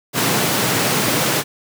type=high-pass noise; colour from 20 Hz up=pink; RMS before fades=-18 dBFS; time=0.13-1.44 s; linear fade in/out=50 ms; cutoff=110 Hz; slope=48 dB/octave; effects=none